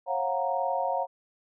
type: chord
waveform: sine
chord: Gb major seventh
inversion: second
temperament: equal with one note detuned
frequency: 543.9 / 698.5 / 740 / 932.3 Hz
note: Db5 / F5 / Gb5 / Bb5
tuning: -33 / 0 / 0 / 0 cents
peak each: -31 dBFS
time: 0.06-1.07 s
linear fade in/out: 50 ms
effects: none